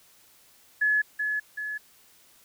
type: tone with echo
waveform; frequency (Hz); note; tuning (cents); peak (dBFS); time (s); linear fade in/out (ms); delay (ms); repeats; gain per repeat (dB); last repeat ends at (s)
sine; 1705; G#6; +45; -20; 0.81-1.02; 10; 380; 2; -5; 1.78
effects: white hiss -58 dBFS RMS until 2.44 s